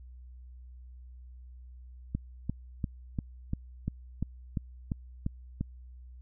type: click train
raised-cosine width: 5 ms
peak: -18 dBFS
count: 11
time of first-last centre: 2.15-5.61 s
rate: 2.89 Hz
effects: added 62 Hz sine -46 dBFS peak until 6.21 s